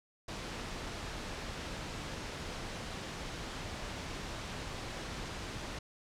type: noise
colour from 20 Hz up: pink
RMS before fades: -41 dBFS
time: 0.28-5.79 s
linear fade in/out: 5 ms
effects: low-pass 6000 Hz 12 dB/octave